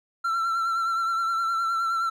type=tone with vibrato; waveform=triangle; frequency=1350 Hz; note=E6; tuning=41 cents sharp; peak=-21 dBFS; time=0.24-2.1 s; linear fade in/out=10 ms; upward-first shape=triangle; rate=9.6 Hz; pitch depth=42 cents each way; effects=none